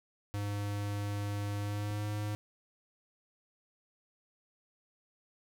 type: tone with pitch glide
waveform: square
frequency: 102.2 to 104.71 Hz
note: G#2 to G#2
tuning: -27 to +15 cents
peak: -34 dBFS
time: 0.34-2.35 s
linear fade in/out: 0 ms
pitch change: +42 cents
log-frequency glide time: 1.58-2.06 s
type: click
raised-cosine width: 3 ms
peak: -35 dBFS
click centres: 1.909 s
effects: none